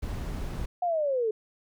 brown noise, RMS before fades -33 dBFS, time 0.02-0.66 s, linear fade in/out 10 ms
sine linear sweep, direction down, 727 to 420 Hz, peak -24 dBFS, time 0.82-1.31 s, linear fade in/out 5 ms
effects none

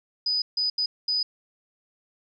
sine tone bursts at uneven times, 4978 Hz, D#8, in tune, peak -22 dBFS, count 4, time 0.26-0.42 / 0.57-0.7 / 0.78-0.86 / 1.08-1.23 s, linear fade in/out 5 ms, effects none

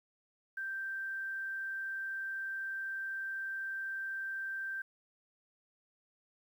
sine tone, 1568 Hz, G6, in tune, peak -36 dBFS, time 0.57-4.82 s, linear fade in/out 5 ms, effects 11-bit

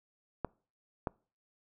clicks, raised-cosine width 1 ms, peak -18 dBFS, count 2, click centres 0.447 / 1.072 s, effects noise-tail reverb RT60 0.4 s tail -26 dB re dry

